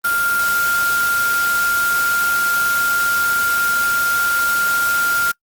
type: tone in noise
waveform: sine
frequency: 1396.9 Hz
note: F6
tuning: in tune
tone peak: -15 dBFS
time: 0.04-5.32 s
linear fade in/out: 10 ms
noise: white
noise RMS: -25 dBFS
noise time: 0.04-5.32 s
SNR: +7 dB
effects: noise-tail reverb RT60 0.1 s tail -25 dB re dry + Opus 32 kbps